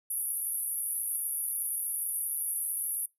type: band-pass noise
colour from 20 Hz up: white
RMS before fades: -33 dBFS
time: 0.1-3.06 s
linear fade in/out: 5 ms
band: 10000 to 12000 Hz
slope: 96 dB/octave
effects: noise-tail reverb RT60 0.2 s tail -24 dB re dry